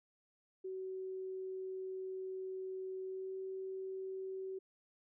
sine tone with pitch glide, 376.9 to 380.4 Hz, F#4 to F#4, +32 to +48 cents, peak -40 dBFS, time 0.64-4.59 s, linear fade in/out 10 ms, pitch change +16 cents, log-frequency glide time 3.03-3.36 s, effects none

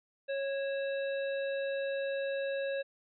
harmonic tone with a mistuned harmonic, 550 Hz, C#5, 14 cents flat, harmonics 1 / 3 / 5 / 7, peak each -32 / -42 / -46 / -49 dBFS, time 0.28-2.83 s, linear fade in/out 20 ms, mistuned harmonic 5, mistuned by -64 cents, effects none

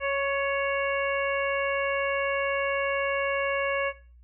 harmonic tone with a mistuned harmonic, 554 Hz, C#5, 1 cent flat, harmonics 1 / 2 / 3 / 4 / 5, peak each -27 / -32 / -32 / -32 / -35 dBFS, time 0-3.93 s, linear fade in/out 50 ms, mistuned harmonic 3, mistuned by +23 cents, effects noise-tail reverb RT60 0.4 s tail -17 dB re dry + added 60 Hz sine -50 dBFS peak until 4.23 s

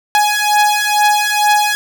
sawtooth beating tone pair, 835 / 837.2 Hz, G#5 / G#5, +9 / +14 cents, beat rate 2.2 Hz, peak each -10 dBFS, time 0.15-1.75 s, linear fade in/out 0 ms, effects none

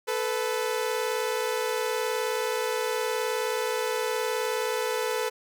sawtooth tone pair together, 438 / 497.1 Hz, A4 / B4, -8 / +11 cents, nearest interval major second, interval 219 cents, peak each -25 dBFS, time 0.07-5.3 s, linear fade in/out 20 ms, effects none

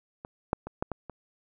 clicks, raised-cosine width 1 ms, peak -25 / -10 / -23 / -14 / -18 / -25 dBFS, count 6, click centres 0.249 / 0.531 / 0.67 / 0.825 / 0.917 / 1.097 s, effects none

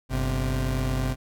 30% pulse tone pair together, 48.69 / 130 Hz, G1 / C3, -11 / -11 cents, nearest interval octave + perfect fourth, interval 1700 cents, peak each -24 dBFS, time 0.09-1.16 s, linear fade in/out 50 ms, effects none

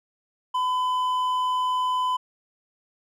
sine tone with hard clipping, 1008 Hz, B5, 35 cents sharp, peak -23 dBFS, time 0.54-2.17 s, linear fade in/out 10 ms, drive 5 dB, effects none

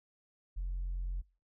sine tone, 44.36 Hz, F1, 28 cents sharp, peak -32 dBFS, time 0.56-1.22 s, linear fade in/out 20 ms, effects noise-tail reverb RT60 0.4 s tail -26 dB re dry + tanh soft clip ceiling -31 dBFS

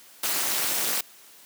white noise with amplitude modulation, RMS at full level -22 dBFS, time 0.23-1.01 s, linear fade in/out 5 ms, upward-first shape sine, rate 253 Hz, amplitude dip 95%, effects white hiss -51 dBFS RMS until 1.45 s + high-pass 200 Hz 12 dB/octave

